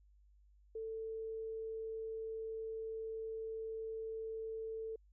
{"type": "tone", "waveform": "sine", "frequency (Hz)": 444.6, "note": "A4", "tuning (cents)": 18, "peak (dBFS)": -40, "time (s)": [0.75, 4.96], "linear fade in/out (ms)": 5, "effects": ["added 50 Hz sine -63 dBFS peak until 5.12 s"]}